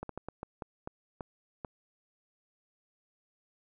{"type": "slowing click train", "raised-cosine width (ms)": 1, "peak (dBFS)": -24, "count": 9, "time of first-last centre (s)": [0.03, 1.648], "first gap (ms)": 63, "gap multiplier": 1.32, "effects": []}